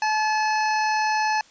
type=harmonic tone; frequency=861 Hz; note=A5; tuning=38 cents flat; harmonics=1 / 2 / 3 / 5 / 6 / 7; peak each=-21 / -27 / -31 / -35 / -37 / -38 dBFS; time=0.02-1.41 s; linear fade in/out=2 ms; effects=white hiss -53 dBFS RMS until 1.5 s + resampled to 16000 Hz